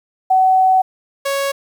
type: tone pair in turn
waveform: sine / sawtooth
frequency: 753 / 554.2 Hz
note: F#5 / C#5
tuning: +30 / -1 cents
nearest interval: perfect fourth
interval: 531 cents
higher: first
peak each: -9 / -13 dBFS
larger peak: first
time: 0.3-0.82 / 1.25-1.52 s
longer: first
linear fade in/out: 10 ms
effects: 8-bit